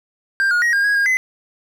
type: tone with pitch steps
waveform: triangle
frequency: 1587 / 1437 / 1889 / 1614 / 1653 / 1623 / 2034 Hz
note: G6 / F6 / A#6 / G#6 / G#6 / G#6 / C7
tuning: +21 / +49 / +22 / -50 / -9 / -40 / -50 cents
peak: -12 dBFS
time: 0.4-1.17 s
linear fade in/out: 0 ms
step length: 110 ms
effects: none